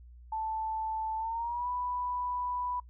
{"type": "tone with pitch glide", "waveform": "sine", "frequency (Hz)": [880, 987.8], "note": ["A5", "B5"], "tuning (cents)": [0, 0], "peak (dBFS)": -31, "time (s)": [0.32, 2.8], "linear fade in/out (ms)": 5, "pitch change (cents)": 200, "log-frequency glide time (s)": [1.17, 1.68], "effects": ["noise-tail reverb RT60 0.1 s tail -24 dB re dry", "added 60 Hz sine -49 dBFS peak until 2.89 s"]}